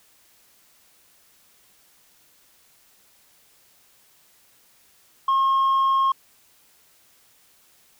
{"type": "tone", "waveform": "sine", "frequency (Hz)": 1077, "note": "C6", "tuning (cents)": 50, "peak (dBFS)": -14, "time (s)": [5.28, 6.12], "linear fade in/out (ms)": 5, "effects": ["tanh soft clip ceiling -16 dBFS", "white hiss -58 dBFS RMS until 7.99 s"]}